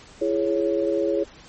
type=chord; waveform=sine; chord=C# minor; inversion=first; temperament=equal with one note detuned; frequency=335.4 / 415.3 / 554.4 Hz; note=E4 / G#4 / C#5; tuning=+30 / 0 / 0 cents; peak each=-24 dBFS; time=0.21-1.24 s; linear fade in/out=10 ms; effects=pink hiss -47 dBFS RMS until 1.48 s + MP3 32 kbps